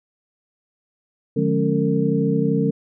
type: tone cluster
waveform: sine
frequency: 148.2 / 178.3 / 211.2 / 276 / 454.1 Hz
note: D3 / F3 / G#3 / C#4 / A#4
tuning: +16 / +36 / +29 / -7 / -45 cents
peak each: -23 dBFS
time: 1.36-2.71 s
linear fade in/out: 10 ms
effects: none